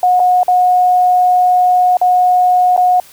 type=tone with dropouts; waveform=sine; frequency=726 Hz; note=F#5; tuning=33 cents flat; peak=-7 dBFS; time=0.03-3 s; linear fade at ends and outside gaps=2 ms; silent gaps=0.196-0.2 / 0.432-0.481 / 1.97-2.014 / 2.765-2.776 s; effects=white hiss -41 dBFS RMS until 3.12 s